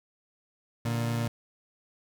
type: tone pair together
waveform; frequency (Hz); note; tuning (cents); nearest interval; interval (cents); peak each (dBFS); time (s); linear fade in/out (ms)
30% pulse; 116.54 / 146.83; A#2 / D3; 0 / 0; major third; 400; -25 / -34; 0.85-1.28; 5
effects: none